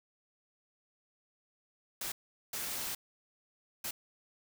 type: noise bursts at uneven times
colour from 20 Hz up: white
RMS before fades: -38 dBFS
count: 3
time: 2.01-2.12 / 2.53-2.95 / 3.84-3.91 s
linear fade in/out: 5 ms
effects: none